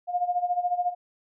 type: tone with tremolo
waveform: sine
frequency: 712 Hz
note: F5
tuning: 33 cents sharp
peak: -20 dBFS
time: 0.07-0.95 s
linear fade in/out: 50 ms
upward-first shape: sine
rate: 14 Hz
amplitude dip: 80%
effects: none